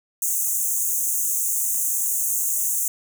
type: high-pass noise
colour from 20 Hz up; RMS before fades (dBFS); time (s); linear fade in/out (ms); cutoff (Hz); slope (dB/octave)
pink; -23; 0.22-2.88; 2; 6300; 96
effects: none